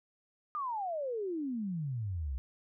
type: exponential sweep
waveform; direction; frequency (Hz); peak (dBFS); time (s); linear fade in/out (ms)
sine; down; 1234 to 61.1; -33; 0.55-2.38; 0
effects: none